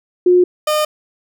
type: tone pair in turn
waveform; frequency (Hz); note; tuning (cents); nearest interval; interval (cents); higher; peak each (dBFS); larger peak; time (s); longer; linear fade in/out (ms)
sine / 30% pulse; 359.3 / 608.5; F4 / D#5; +49 / -39; major sixth; 912; second; -7 / -11; first; 0.26-0.44 / 0.67-0.85; neither; 5
effects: none